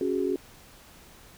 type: chord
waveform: sine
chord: C# suspended fourth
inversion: none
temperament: equal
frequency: 277.2 / 370 / 415.3 Hz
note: C#4 / F#4 / G#4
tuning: 0 / 0 / 0 cents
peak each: -30 / -27 / -30 dBFS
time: 0.01-0.36 s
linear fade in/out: 2 ms
effects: pink hiss -52 dBFS RMS until 1.37 s